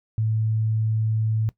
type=tone; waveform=sine; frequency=110 Hz; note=A2; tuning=in tune; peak=-20 dBFS; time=0.18-1.49 s; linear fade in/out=0 ms; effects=noise-tail reverb RT60 0.1 s tail -18 dB re dry